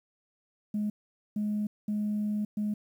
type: tone bursts at uneven times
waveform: sine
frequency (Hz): 209.8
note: G#3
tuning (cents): +18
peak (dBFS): -26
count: 4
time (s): 0.74-0.9 / 1.36-1.67 / 1.88-2.45 / 2.57-2.74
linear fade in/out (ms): 5
effects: tanh soft clip ceiling -24 dBFS + 10-bit